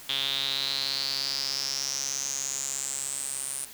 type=tone with band-pass filter sweep; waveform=sawtooth; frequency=136.8 Hz; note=C#3; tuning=23 cents flat; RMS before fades=-31 dBFS; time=0.09-3.65 s; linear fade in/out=5 ms; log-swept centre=3400 to 9400 Hz; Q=8.2; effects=white hiss -46 dBFS RMS until 3.73 s